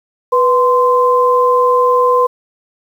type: tone pair together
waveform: sine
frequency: 493.3 / 1036.5 Hz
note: B4 / C6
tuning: -2 / -17 cents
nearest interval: octave + minor second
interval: 1285 cents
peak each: -11 dBFS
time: 0.32-2.27 s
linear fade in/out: 10 ms
effects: 7-bit